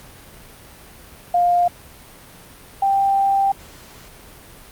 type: tone pair in turn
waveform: sine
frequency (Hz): 704 / 787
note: F5 / G5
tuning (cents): +14 / +7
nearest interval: major second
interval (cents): 193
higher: second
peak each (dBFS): -13 / -14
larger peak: first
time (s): 1.34-1.68 / 2.82-3.52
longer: second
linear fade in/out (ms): 5
effects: pink hiss -43 dBFS RMS until 4.71 s + Opus 48 kbps